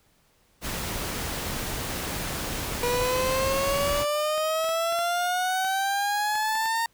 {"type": "noise", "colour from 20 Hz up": "pink", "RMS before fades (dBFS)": -31, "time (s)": [0.61, 4.06], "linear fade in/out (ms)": 50}
{"type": "exponential sweep", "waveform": "30% pulse", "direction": "up", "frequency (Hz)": [482.8, 923], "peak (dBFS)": -21, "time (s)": [2.83, 6.86], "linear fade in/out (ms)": 2}
{"type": "clicks", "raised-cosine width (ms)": 0.3, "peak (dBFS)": -24, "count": 9, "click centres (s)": [4.379, 4.644, 4.691, 4.924, 4.989, 5.647, 6.354, 6.554, 6.658]}
{"effects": ["pink hiss -64 dBFS RMS until 6.93 s"]}